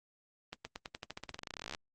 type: accelerating click train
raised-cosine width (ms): 0.2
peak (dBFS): -23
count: 27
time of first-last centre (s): 0.53-1.749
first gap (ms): 120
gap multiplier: 0.91
effects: Opus 24 kbps